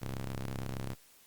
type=ring-modulated tone; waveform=sawtooth; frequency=66.6 Hz; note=C2; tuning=31 cents sharp; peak=-29 dBFS; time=0.01-0.95 s; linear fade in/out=20 ms; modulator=52.4 Hz; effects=white hiss -61 dBFS RMS until 1.26 s + Opus 48 kbps